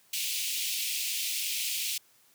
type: high-pass noise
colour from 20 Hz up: pink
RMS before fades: -32 dBFS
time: 0.13-1.98 s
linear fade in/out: 5 ms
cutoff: 2400 Hz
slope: 48 dB/octave
effects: white hiss -63 dBFS RMS until 2.34 s + high-pass 80 Hz 12 dB/octave

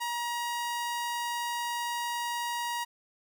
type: tone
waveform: sawtooth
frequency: 951 Hz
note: A#5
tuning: 34 cents sharp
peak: -27 dBFS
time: 0-2.85 s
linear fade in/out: 20 ms
effects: none

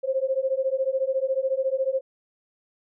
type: beating tone pair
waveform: sine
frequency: 523.3 / 537.3 Hz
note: C5 / C5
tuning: 0 / +46 cents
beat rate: 14 Hz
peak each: -25 dBFS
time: 0.03-2.01 s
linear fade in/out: 20 ms
effects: none

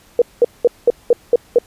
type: tone bursts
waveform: sine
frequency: 479.1 Hz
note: A#4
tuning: 47 cents sharp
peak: -6 dBFS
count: 7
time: 0.19-1.586 s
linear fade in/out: 2 ms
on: 28 ms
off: 200 ms
effects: pink hiss -49 dBFS RMS until 1.66 s + resampled to 32000 Hz

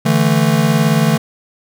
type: chord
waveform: square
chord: D suspended second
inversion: none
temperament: just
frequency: 146.83 / 165.19 / 220.2 Hz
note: D3 / E3 / A3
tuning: 0 / +4 / +2 cents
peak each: -16 dBFS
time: 0.05-1.18 s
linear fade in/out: 10 ms
effects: none

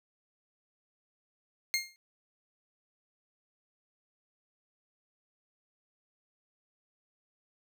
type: tone with exponential decay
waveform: 20% pulse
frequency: 2127 Hz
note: C7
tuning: 28 cents sharp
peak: -19 dBFS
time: 1.74-1.96 s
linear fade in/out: 0 ms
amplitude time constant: 46 ms
effects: none

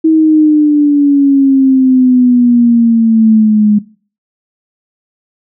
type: exponential sweep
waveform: sine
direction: down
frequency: 321.1 to 207.7 Hz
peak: -4 dBFS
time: 0.04-3.79 s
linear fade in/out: 10 ms
effects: noise-tail reverb RT60 0.4 s tail -19 dB re dry

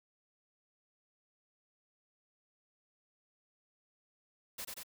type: noise with echo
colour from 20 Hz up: white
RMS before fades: -42 dBFS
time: 4.58-4.65 s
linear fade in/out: 10 ms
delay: 92 ms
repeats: 2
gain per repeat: -2 dB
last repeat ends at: 4.834 s
effects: none

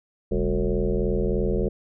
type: tone with frequency modulation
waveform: sine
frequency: 197.9 Hz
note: G3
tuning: 17 cents sharp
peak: -20 dBFS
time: 0.31-1.69 s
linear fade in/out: 10 ms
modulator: 83.2 Hz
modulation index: 3.8
effects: none

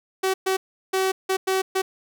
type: tone bursts at uneven times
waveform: sawtooth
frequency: 380 Hz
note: F#4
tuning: 46 cents sharp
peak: -16 dBFS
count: 6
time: 0.23-0.34 / 0.46-0.57 / 0.93-1.12 / 1.29-1.37 / 1.47-1.62 / 1.75-1.82 s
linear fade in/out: 10 ms
effects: none

